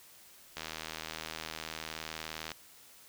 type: click train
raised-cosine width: 0.2 ms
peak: -21 dBFS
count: 156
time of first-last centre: 0.57-2.517 s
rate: 79.6 Hz
effects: white hiss -57 dBFS RMS until 3.08 s